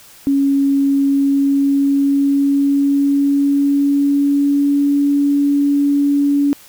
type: tone with pitch glide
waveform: sine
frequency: 277.2 to 284.5 Hz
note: C#4 to C#4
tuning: 0 to +45 cents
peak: -11 dBFS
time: 0.27-6.53 s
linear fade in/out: 0 ms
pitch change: +45 cents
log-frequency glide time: 1.03-5.02 s
effects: white hiss -43 dBFS RMS until 6.68 s